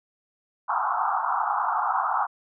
pink band-pass noise, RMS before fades -25 dBFS, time 0.68-2.27 s, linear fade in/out 20 ms, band 730 to 1400 Hz, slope 96 dB/octave, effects none

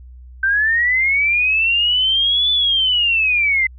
sine linear two-way sweep, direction up then down, 1543 to 3500 to 2035 Hz, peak -13 dBFS, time 0.43-3.67 s, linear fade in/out 5 ms, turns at 2.51 s, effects added 62 Hz sine -36 dBFS peak until 3.78 s

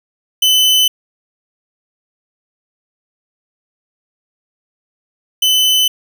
40% pulse tone pair in turn, 3024 / 3024 Hz, F#7 / F#7, +37 / +37 cents, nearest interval unison, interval 0 cents, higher neither, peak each -8 / -9 dBFS, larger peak first, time 0.42-0.88 / 5.42-5.88 s, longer neither, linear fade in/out 5 ms, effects none

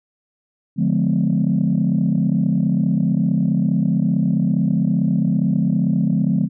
sine chord, D diminished seventh, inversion none, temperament just, 146.83 / 176.2 / 211.4 / 253.7 Hz, D3 / F3 / Ab3 / Cb4, 0 / +16 / +31 / +47 cents, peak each -21 / -18 / -19 / -22 dBFS, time 0.76-6.49 s, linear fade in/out 50 ms, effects tanh soft clip ceiling -8 dBFS

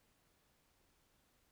silence, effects pink hiss -75 dBFS RMS until 1.51 s

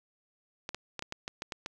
clicks, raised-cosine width 0.2 ms, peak -19 dBFS, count 9, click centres 0.691 / 0.746 / 0.993 / 1.024 / 1.124 / 1.279 / 1.421 / 1.522 / 1.661 s, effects none

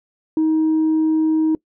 sine tone, 315.5 Hz, D#4, 24 cents sharp, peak -12 dBFS, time 0.37-1.55 s, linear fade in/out 2 ms, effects noise-tail reverb RT60 0.1 s tail -23 dB re dry + tanh soft clip ceiling -12 dBFS

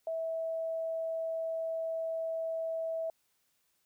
sine tone, 652 Hz, E5, 19 cents flat, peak -32 dBFS, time 0.07-3.1 s, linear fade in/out 2 ms, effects white hiss -75 dBFS RMS until 3.85 s

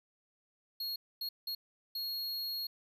square tone bursts at uneven times, 4300 Hz, C8, 47 cents sharp, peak -36 dBFS, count 4, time 0.8-0.96 / 1.21-1.29 / 1.47-1.55 / 1.95-2.67 s, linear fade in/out 5 ms, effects none

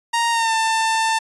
sawtooth tone with pitch glide, 932.3 to 892.8 Hz, A#5 to A5, 0 to +25 cents, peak -13 dBFS, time 0.13-1.19 s, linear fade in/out 10 ms, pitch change -75 cents, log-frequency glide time 0.31-0.53 s, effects resampled to 24000 Hz

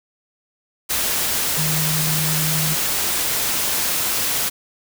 sine tone in noise, 155.56 Hz, D#3, in tune, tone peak -22 dBFS, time 1.57-2.75 s, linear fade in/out 20 ms, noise white, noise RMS -21 dBFS, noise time 0.89-4.5 s, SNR -4 dB, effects none

